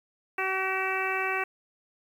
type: harmonic tone with a mistuned harmonic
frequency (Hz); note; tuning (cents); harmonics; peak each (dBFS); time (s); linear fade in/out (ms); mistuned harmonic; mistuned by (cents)
380.1; F#4; +47; 1 / 2 / 3 / 4 / 5 / 6 / 7; -34 / -34 / -34 / -34 / -34 / -34 / -34; 0.38-1.44; 5; 6; +16
effects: 9-bit